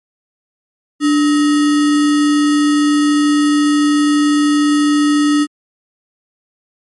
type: tone with sample-and-hold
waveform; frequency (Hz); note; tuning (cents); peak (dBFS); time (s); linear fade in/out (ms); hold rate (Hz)
sine; 294.3; D4; +4; -9; 1-5.47; 50; 1575
effects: MP3 48 kbps